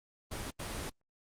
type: noise bursts at uneven times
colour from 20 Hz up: pink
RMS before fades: -39 dBFS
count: 2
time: 0.31-0.51 / 0.59-0.9 s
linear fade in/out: 10 ms
effects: low-pass 11000 Hz 12 dB/octave + Opus 24 kbps